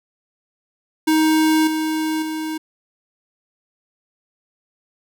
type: tone with level steps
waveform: square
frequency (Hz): 314.2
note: D#4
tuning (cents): +17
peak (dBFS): -14 / -20 / -24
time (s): 1.07-2.58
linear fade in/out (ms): 10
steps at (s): 1.67 / 2.22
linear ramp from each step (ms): 5
effects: none